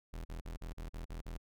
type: tone bursts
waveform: 40% pulse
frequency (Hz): 41.37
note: E1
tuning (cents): +7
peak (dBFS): -40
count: 8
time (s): 0.13-1.377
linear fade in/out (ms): 10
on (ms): 120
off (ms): 41
effects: none